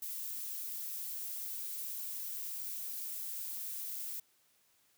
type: noise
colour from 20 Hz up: violet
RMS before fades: -41 dBFS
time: 0.02-4.2 s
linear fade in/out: 5 ms
effects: white hiss -71 dBFS RMS until 4.97 s + high-pass 60 Hz 12 dB/octave

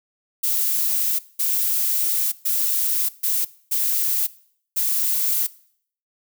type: noise bursts at uneven times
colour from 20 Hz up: violet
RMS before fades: -21 dBFS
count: 6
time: 0.43-1.19 / 1.39-2.32 / 2.45-3.09 / 3.23-3.45 / 3.71-4.27 / 4.76-5.47 s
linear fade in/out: 10 ms
effects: noise-tail reverb RT60 0.6 s tail -20 dB re dry

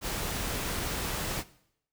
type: noise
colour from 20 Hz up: pink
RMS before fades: -33 dBFS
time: 0.01-1.44 s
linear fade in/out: 50 ms
effects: noise-tail reverb RT60 0.7 s tail -18 dB re dry

